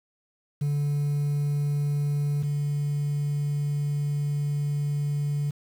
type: tone pair in turn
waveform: sine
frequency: 145 / 145 Hz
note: D3 / D3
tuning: -22 / -22 cents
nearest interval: unison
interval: 0 cents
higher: neither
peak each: -20 / -22 dBFS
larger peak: first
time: 0.61-2.43 / 2.43-5.51 s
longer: second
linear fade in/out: 10 ms
effects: tanh soft clip ceiling -22 dBFS + 8-bit